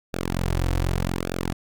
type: tone with flanger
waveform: sawtooth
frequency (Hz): 44.18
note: F1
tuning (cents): +21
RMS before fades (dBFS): -25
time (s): 0.13-1.53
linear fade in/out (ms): 10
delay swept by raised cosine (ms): 0.97 to 4.97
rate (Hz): 0.85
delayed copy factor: -1
effects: none